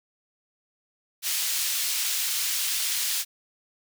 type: high-pass noise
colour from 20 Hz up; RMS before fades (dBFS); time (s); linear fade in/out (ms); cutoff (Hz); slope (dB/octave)
pink; -27; 1.22-3.25; 50; 3300; 12
effects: none